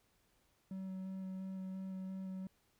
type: tone with vibrato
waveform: triangle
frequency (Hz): 189.2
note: F#3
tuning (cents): +39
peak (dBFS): -39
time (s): 0.71-2.47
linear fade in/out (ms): 2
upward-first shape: square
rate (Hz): 2.9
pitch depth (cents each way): 9
effects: pink hiss -75 dBFS RMS until 2.79 s